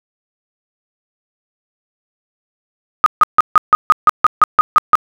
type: tone bursts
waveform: sine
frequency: 1244.5 Hz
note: D#6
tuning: in tune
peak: -3 dBFS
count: 12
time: 3.04-4.954 s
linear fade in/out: 0 ms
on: 22 ms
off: 150 ms
effects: none